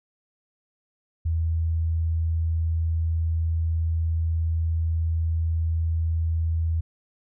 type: tone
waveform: sine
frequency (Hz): 81.7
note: E2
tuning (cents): -15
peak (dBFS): -21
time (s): 1.25-6.81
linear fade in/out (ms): 10
effects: none